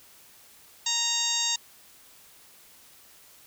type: harmonic tone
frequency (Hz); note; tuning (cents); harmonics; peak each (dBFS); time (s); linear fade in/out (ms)
931; A#5; -2; 1 / 2 / 3 / 4 / 5 / 6 / 7 / 8; -38 / -39 / -35 / -29 / -33 / -35 / -31 / -31; 0.86-1.56; 5
effects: white hiss -54 dBFS RMS until 3.46 s